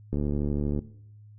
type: click train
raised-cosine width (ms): 3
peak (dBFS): -16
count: 49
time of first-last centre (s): 0.13-0.79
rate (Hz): 72.7
effects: noise-tail reverb RT60 0.7 s tail -19 dB re dry + added 105 Hz sine -47 dBFS peak until 1.38 s